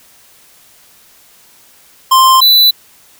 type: tone pair in turn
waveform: square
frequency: 1048 / 3981 Hz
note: C6 / B7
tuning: +2 / +13 cents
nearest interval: octave + major seventh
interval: 2311 cents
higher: second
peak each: -5 dBFS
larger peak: neither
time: 2.11-2.41 / 2.41-2.71 s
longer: neither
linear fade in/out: 10 ms
effects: white hiss -45 dBFS RMS until 3.19 s